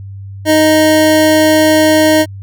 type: tone pair together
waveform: square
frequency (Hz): 311.1 / 622.3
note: D#4 / D#5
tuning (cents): 0 / 0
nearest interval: octave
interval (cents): 1200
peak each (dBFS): -10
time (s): 0.45-2.26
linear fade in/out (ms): 50
effects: added 98 Hz sine -25 dBFS peak until 2.42 s